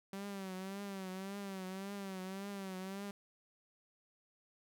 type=tone with vibrato; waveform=sawtooth; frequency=193.4 Hz; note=G3; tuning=23 cents flat; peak=-38 dBFS; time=0.13-3.11 s; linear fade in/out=2 ms; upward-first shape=triangle; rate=1.8 Hz; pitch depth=84 cents each way; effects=none